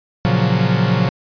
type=chord; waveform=45% pulse; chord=Gb major seventh; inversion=first; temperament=equal; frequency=116.54 / 138.59 / 174.61 / 185 Hz; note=Bb2 / Db3 / F3 / Gb3; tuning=0 / 0 / 0 / 0 cents; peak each=-19 dBFS; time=0.25-1.09 s; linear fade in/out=0 ms; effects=resampled to 11025 Hz